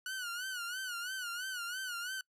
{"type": "tone with vibrato", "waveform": "sawtooth", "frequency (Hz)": 1465, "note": "F#6", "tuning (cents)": -18, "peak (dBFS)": -34, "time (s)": [0.06, 2.21], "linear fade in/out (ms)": 2, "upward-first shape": "sine", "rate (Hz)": 3, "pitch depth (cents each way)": 100, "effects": ["noise-tail reverb RT60 0.1 s tail -25 dB re dry", "resampled to 32000 Hz"]}